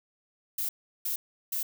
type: noise bursts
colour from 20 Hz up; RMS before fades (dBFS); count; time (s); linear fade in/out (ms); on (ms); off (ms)
violet; -31; 3; 0.58-1.63; 5; 110; 360
effects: none